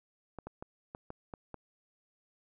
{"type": "clicks", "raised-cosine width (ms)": 1, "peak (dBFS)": -28, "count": 7, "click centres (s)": [0.387, 0.47, 0.625, 0.949, 1.104, 1.338, 1.543], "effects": []}